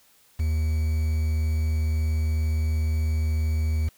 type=tone with quantisation; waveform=triangle; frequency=78.5 Hz; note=D#2; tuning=16 cents sharp; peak=-19 dBFS; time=0.39-3.89 s; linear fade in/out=10 ms; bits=7; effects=white hiss -59 dBFS RMS until 3.97 s